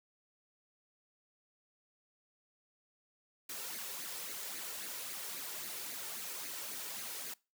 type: noise with flanger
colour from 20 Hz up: white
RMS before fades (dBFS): -43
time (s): 3.49-7.34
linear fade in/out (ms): 5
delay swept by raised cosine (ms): 0.45 to 2.25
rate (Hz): 3.7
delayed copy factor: +0.55
effects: noise-tail reverb RT60 0.3 s tail -24 dB re dry + high-pass 200 Hz 12 dB/octave